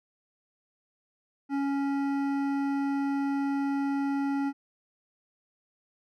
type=tone with hard clipping; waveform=triangle; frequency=278.2 Hz; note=C#4; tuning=6 cents sharp; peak=-28 dBFS; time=1.49-4.53 s; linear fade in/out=50 ms; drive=16 dB; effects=none